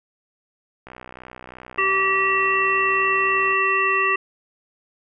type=click train; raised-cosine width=0.5 ms; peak=-23 dBFS; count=168; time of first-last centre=0.87-3.525 s; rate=62.9 Hz
type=harmonic tone; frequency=386 Hz; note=G4; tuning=27 cents flat; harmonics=1 / 3 / 5 / 7; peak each=-26 / -21 / -22 / -22 dBFS; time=1.78-4.16 s; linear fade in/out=5 ms
effects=none